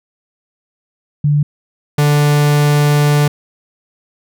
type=tone pair in turn; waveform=sine / 45% pulse; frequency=146.83 / 146.83 Hz; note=D3 / D3; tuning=0 / 0 cents; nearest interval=unison; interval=0 cents; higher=neither; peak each=-9 dBFS; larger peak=neither; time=1.24-1.43 / 1.98-3.28 s; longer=second; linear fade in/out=5 ms; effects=none